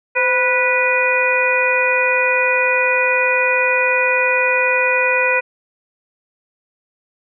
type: harmonic tone with a mistuned harmonic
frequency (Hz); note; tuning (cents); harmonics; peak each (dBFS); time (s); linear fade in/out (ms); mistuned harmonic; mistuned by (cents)
491.8; B4; -7; 1 / 2 / 3 / 4 / 5; -19 / -22 / -21 / -21 / -17; 0.15-5.41; 20; 1; +70
effects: none